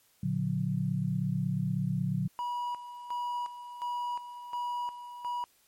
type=chord; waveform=sine; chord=Bb augmented; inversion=none; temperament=just; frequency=116.54 / 145.68 / 182.1 Hz; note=Bb2 / D3 / F#3; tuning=0 / -14 / -27 cents; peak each=-34 / -31 / -31 dBFS; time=0.23-2.28 s; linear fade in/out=5 ms
type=tone with tremolo; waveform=triangle; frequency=970 Hz; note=B5; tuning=31 cents flat; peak=-29 dBFS; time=2.39-5.44 s; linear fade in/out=0 ms; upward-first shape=square; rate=1.4 Hz; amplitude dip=70%
effects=white hiss -66 dBFS RMS until 5.67 s + MP3 64 kbps